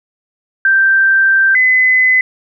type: tone pair in turn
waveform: sine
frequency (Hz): 1568 / 2025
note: G6 / B6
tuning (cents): 0 / +43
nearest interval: major third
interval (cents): 443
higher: second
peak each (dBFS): -7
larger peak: neither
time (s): 0.65-1.55 / 1.55-2.21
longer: first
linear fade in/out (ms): 2
effects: none